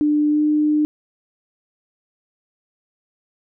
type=tone with pitch glide; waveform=sine; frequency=298.2 to 301.5 Hz; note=D4 to D4; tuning=+27 to +46 cents; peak=-14 dBFS; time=0.01-0.85 s; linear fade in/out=0 ms; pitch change=+19 cents; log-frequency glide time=0.29-0.41 s; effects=none